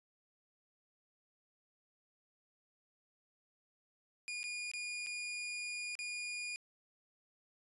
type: tone with dropouts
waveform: sawtooth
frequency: 2436 Hz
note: D#7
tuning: 37 cents flat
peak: -36 dBFS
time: 4.28-6.56 s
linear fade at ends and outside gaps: 0 ms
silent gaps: 4.431-4.44 / 4.715-4.736 / 5.063-5.069 / 5.953-5.99 s
effects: resampled to 24000 Hz